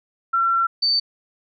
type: tone pair in turn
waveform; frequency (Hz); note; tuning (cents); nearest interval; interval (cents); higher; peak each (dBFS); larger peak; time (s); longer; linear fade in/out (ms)
sine; 1357 / 4564; E6 / C#8; +50 / +50; octave + major sixth; 2100; second; -16; neither; 0.33-0.67 / 0.82-1; first; 10
effects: none